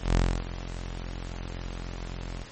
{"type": "tone with ADSR envelope", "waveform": "sawtooth", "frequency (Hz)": 43.65, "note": "F1", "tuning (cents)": 0, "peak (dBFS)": -15, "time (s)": [0, 2.44], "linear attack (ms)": 150, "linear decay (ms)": 290, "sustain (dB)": -15, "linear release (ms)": 4, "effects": ["pink hiss -46 dBFS RMS until 2.51 s", "MP3 32 kbps"]}